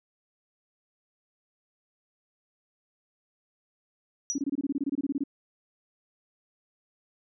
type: tone with exponential decay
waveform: sine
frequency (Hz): 5840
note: F#8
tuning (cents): -24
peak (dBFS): -23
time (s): 4.3-4.42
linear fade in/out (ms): 0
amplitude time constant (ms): 26
type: tone bursts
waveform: sine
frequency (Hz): 280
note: C#4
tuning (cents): +18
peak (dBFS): -25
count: 16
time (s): 4.35-5.238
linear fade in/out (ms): 5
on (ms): 33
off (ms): 24
effects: none